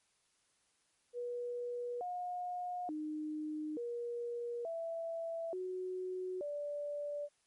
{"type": "tone with pitch steps", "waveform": "sine", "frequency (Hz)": [484.6, 718, 306.2, 475.7, 663, 369.1, 583], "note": ["B4", "F5", "D#4", "A#4", "E5", "F#4", "D5"], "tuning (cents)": [-33, 48, -28, 35, 10, -4, -13], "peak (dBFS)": -37, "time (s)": [1.13, 7.29], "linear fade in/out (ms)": 50, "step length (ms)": 880, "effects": ["white hiss -75 dBFS RMS until 7.46 s", "MP3 48 kbps"]}